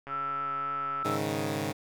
click train, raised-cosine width 0.5 ms, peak -27 dBFS, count 134, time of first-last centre 0.07-1.027 s, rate 139 Hz
sine tone with pitch glide, 1331 to 1319.5 Hz, E6 to E6, +16 to +1 cents, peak -30 dBFS, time 0.08-1.19 s, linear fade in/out 50 ms, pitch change -15 cents, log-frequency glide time 0.21-0.53 s
10% pulse chord, Ab suspended fourth, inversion none, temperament equal, 103.83 / 138.59 / 155.56 Hz, Ab2 / Db3 / Eb3, 0 / 0 / 0 cents, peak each -26 dBFS, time 1.04-1.73 s, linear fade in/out 20 ms
effects none

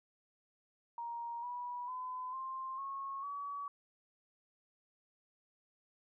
sine tone with pitch steps, 939 / 975.5 / 1013.4 / 1052.8 / 1093.7 / 1136.2 Hz, A#5 / B5 / B5 / C6 / C#6 / C#6, +12 / -22 / +44 / +10 / -24 / +42 cents, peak -39 dBFS, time 0.98-3.68 s, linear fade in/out 2 ms, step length 450 ms, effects none

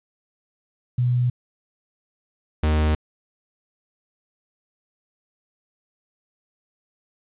sine / 45% pulse tone pair in turn, 123.47 / 76.95 Hz, B2 / D#2, 0 / -19 cents, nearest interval minor sixth, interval 819 cents, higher first, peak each -17 dBFS, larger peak neither, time 0.98-1.3 / 2.63-2.95 s, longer neither, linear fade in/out 5 ms, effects resampled to 8000 Hz + 9-bit

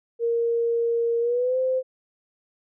sine tone with pitch glide, 466.2 to 517.3 Hz, A#4 to C5, 0 to -20 cents, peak -20 dBFS, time 0.19-1.83 s, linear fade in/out 50 ms, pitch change +180 cents, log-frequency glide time 1.2-1.58 s, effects none

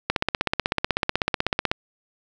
click train, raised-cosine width 0.3 ms, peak -4 dBFS, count 27, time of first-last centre 0.1-1.715 s, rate 16.1 Hz, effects none

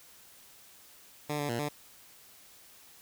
10% pulse tone with pitch steps, 148.4 / 145.2 / 117.7 / 147.3 Hz, D3 / D3 / A#2 / D3, +18 / -19 / +17 / +6 cents, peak -23 dBFS, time 1.29-1.69 s, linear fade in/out 10 ms, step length 100 ms, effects white hiss -56 dBFS RMS until 3.01 s

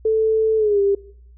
sine tone with pitch glide, 440 to 398.8 Hz, A4 to G4, 0 to +30 cents, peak -14 dBFS, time 0.05-0.95 s, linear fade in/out 5 ms, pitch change -170 cents, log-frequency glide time 0.57-0.8 s, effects noise-tail reverb RT60 0.7 s tail -22 dB re dry + added 60 Hz sine -43 dBFS peak until 1.37 s

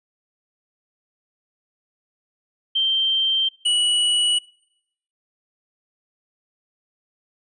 sine / square tone pair in turn, 3140 / 2936 Hz, G7 / F#7, +2 / -14 cents, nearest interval minor second, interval 116 cents, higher first, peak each -17 dBFS, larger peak neither, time 2.75-3.49 / 3.65-4.39 s, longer neither, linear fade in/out 10 ms, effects noise-tail reverb RT60 0.8 s tail -24 dB re dry + resampled to 24000 Hz

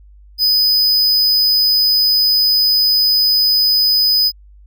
square tone, 5000 Hz, D#8, 8 cents sharp, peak -11 dBFS, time 0.38-4.32 s, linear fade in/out 50 ms, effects added 50 Hz sine -40 dBFS peak until 4.66 s

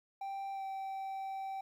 triangle tone with pitch glide, 784 to 774.5 Hz, G5 to G5, 0 to -21 cents, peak -36 dBFS, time 0.21-1.61 s, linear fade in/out 5 ms, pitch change -21 cents, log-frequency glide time 0.53-0.63 s, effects 12-bit

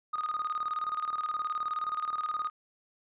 sine tone with tremolo, 1237 Hz, D#6, 10 cents flat, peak -26 dBFS, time 0.13-2.5 s, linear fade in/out 10 ms, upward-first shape square, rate 19 Hz, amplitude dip 70%, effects tanh soft clip ceiling -26 dBFS + resampled to 8000 Hz

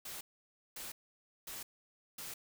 white noise bursts, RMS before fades -45 dBFS, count 4, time 0.05-2.34 s, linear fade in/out 5 ms, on 160 ms, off 550 ms, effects none

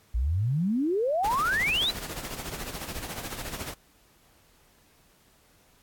sine exponential sweep, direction up, 53.5 to 4102 Hz, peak -23 dBFS, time 0.14-1.91 s, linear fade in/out 10 ms
pink noise with tremolo, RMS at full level -34 dBFS, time 1.24-3.74 s, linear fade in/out 5 ms, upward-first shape sine, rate 14 Hz, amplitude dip 60%
effects pink hiss -61 dBFS RMS until 5.82 s + AAC 64 kbps

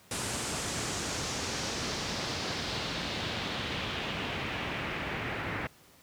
pink noise with low-pass filter sweep, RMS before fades -34 dBFS, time 0.11-5.67 s, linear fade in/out 2 ms, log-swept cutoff 8900 to 2000 Hz, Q 1.9, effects pink hiss -58 dBFS RMS until 6.02 s + high-pass 80 Hz 12 dB/octave

